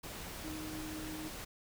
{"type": "tone in noise", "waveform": "sine", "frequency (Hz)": 311.1, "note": "D#4", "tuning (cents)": 0, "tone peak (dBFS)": -42, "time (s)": [0.44, 1.29], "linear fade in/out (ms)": 10, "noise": "pink", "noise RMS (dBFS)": -45, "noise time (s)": [0.03, 1.45], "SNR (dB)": 0, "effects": []}